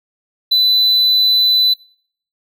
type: tone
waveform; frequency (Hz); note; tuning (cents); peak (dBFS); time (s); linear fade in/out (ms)
triangle; 3999; B7; +21; -8; 0.51-1.74; 10
effects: noise-tail reverb RT60 0.6 s tail -25 dB re dry